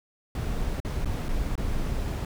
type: noise with dropouts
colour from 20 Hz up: brown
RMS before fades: -28 dBFS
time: 0.35-2.25 s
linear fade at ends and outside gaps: 2 ms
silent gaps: 0.802-0.848 / 1.048-1.056 / 1.285-1.289 / 1.555-1.577 s
effects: none